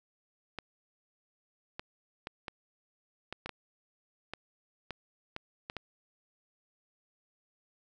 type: clicks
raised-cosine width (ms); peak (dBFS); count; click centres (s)
0.3; -22; 12; 0.587 / 1.795 / 2.271 / 2.482 / 3.326 / 3.46 / 3.493 / 4.336 / 4.907 / 5.364 / 5.699 / 5.767
effects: none